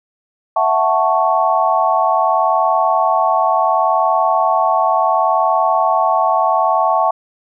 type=chord; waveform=sine; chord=F# minor seventh; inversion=third; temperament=equal; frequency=659.3 / 740 / 880 / 1108.7 Hz; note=E5 / F#5 / A5 / C#6; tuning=0 / 0 / 0 / 0 cents; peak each=-17 dBFS; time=0.56-7.11 s; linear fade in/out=5 ms; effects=none